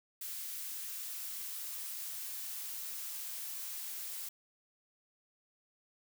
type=noise with high-pass filter sweep; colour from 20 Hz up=blue; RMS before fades=-42 dBFS; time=0.21-4.29 s; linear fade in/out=5 ms; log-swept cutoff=1300 to 330 Hz; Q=0.76; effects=none

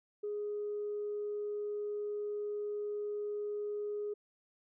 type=tone; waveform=sine; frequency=415.3 Hz; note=G#4; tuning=in tune; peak=-34 dBFS; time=0.23-4.14 s; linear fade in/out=10 ms; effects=tanh soft clip ceiling -30 dBFS

